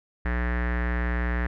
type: tone with low-pass filter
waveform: square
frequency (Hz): 60.2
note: B1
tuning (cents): -44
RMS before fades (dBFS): -26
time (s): 0.25-1.47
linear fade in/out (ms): 5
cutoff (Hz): 1800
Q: 5.8
effects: none